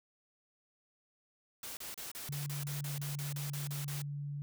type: noise bursts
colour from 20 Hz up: white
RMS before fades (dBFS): -44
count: 14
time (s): 1.63-4.019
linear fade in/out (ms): 2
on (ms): 140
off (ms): 33
type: tone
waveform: sine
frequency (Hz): 143.7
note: D3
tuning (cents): -37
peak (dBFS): -37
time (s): 2.29-4.42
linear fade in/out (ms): 0
effects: none